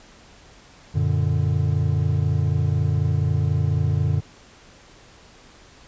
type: chord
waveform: triangle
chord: Gb augmented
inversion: none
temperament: equal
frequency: 92.5 / 116.54 / 146.83 Hz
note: Gb2 / Bb2 / D3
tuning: 0 / 0 / 0 cents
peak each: -20 / -22 / -20 dBFS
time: 0.94-4.21 s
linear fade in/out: 20 ms
effects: pink hiss -49 dBFS RMS until 5.87 s + resampled to 16000 Hz